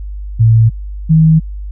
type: tone pair in turn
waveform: sine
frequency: 112.6 / 159.24 Hz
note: A2 / D#3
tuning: +40 / +40 cents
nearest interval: tritone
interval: 600 cents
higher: second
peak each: -4 dBFS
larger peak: neither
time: 0.39-0.7 / 1.09-1.4 s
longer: neither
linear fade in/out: 20 ms
effects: added 50 Hz sine -21 dBFS peak until 1.71 s